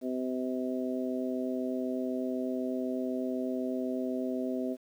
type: harmonic tone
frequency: 128 Hz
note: C3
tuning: 38 cents flat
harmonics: 2 / 3 / 4 / 5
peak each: -32 / -37 / -40 / -38 dBFS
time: 0.01-4.77 s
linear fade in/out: 50 ms
effects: 10-bit